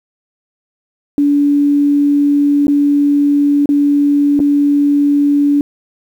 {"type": "tone with dropouts", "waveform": "sine", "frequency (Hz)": 287.5, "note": "D4", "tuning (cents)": -37, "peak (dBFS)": -8, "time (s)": [1.18, 5.61], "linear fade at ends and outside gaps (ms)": 1, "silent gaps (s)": [[2.669, 2.681], [3.658, 3.69], [4.393, 4.401]], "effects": ["7-bit"]}